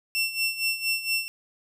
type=tone with tremolo; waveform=25% pulse; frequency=2700 Hz; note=E7; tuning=41 cents sharp; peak=-18 dBFS; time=0.15-1.28 s; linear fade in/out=0 ms; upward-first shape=sine; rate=4.3 Hz; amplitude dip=75%; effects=none